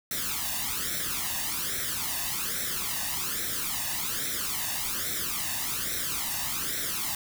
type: noise with flanger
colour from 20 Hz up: white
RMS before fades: -31 dBFS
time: 0.11-7.15 s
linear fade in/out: 2 ms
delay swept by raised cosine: 0.52 to 1.11 ms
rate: 1.2 Hz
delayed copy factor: +0.75
effects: none